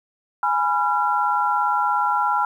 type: chord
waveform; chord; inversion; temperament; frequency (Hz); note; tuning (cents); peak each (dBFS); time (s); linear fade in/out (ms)
sine; F diminished; first; equal with one note detuned; 830.6 / 987.8 / 1371.3; Ab5 / Cb6 / F6; 0 / 0 / -32; -22; 0.43-2.45; 2
effects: 9-bit